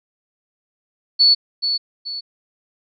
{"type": "tone with echo", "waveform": "sine", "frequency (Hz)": 4435, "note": "C#8", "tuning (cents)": 0, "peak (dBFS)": -9, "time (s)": [1.19, 1.35], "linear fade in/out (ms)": 20, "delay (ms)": 430, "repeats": 2, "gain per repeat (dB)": -8, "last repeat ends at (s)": 2.21, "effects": []}